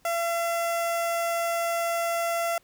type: tone with notch filter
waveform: sawtooth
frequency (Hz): 678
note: E5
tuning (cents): +49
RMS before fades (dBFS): -27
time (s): 0.05-2.58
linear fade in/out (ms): 2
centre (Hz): 4000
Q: 1.7
effects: pink hiss -63 dBFS RMS until 2.63 s